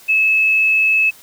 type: tone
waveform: sine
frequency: 2597 Hz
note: E7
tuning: 26 cents flat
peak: -11 dBFS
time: 0.08-1.11 s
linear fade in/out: 20 ms
effects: white hiss -44 dBFS RMS until 1.22 s